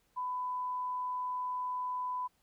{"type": "tone", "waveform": "sine", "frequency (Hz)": 1000, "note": "B5", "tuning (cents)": 21, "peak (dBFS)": -33, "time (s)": [0.16, 2.28], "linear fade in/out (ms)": 20, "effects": ["pink hiss -73 dBFS RMS until 2.42 s"]}